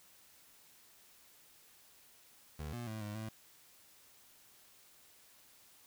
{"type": "tone with pitch steps", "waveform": "25% pulse", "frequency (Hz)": [75.8, 119.8, 109.4, 104.5, 109.8], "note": ["D#2", "A#2", "A2", "G#2", "A2"], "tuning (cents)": [-45, 48, -9, 11, -3], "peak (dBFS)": -37, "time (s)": [2.59, 3.29], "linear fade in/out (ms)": 5, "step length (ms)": 140, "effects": ["white hiss -63 dBFS RMS until 5.86 s"]}